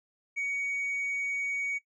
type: tone with tanh clipping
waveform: sine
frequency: 2245 Hz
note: C#7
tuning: 21 cents sharp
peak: -30 dBFS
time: 0.36-1.79 s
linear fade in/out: 20 ms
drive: 2 dB
effects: noise-tail reverb RT60 0.1 s tail -17 dB re dry